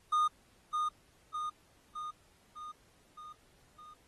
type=tone with echo; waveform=triangle; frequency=1226 Hz; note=D#6; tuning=26 cents flat; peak=-24 dBFS; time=0.12-0.28 s; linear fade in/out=10 ms; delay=610 ms; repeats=6; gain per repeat=-4 dB; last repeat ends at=3.94 s; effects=pink hiss -67 dBFS RMS until 4.07 s + AAC 32 kbps